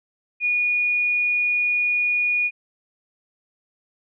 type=tone; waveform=sine; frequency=2450 Hz; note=D#7; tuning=27 cents flat; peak=-18 dBFS; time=0.4-2.51 s; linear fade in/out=50 ms; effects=none